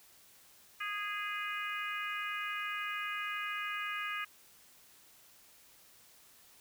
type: harmonic tone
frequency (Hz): 412.9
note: G#4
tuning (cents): -10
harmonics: 3 / 4 / 5 / 6 / 7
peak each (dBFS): -40 / -41 / -42 / -42 / -46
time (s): 0.8-4.25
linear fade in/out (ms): 10
effects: white hiss -61 dBFS RMS until 6.6 s